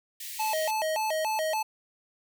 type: high-pass noise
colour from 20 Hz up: white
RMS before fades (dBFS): -39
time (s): 0.2-0.71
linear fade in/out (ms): 5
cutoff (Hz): 1800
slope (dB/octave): 96
type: tone with vibrato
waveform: square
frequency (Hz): 740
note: F#5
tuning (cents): 0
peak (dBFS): -27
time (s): 0.39-1.63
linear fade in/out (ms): 10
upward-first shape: square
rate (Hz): 3.5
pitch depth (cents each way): 280
effects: none